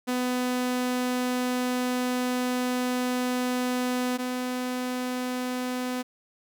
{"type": "tone pair in turn", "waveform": "sawtooth", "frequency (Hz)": [250, 251.3], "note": ["B3", "B3"], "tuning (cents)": [21, 30], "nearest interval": "unison", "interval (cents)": 9, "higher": "second", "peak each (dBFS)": [-21, -24], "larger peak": "first", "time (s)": [[0.07, 4.18], [4.18, 6.03]], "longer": "first", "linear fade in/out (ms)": 20, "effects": []}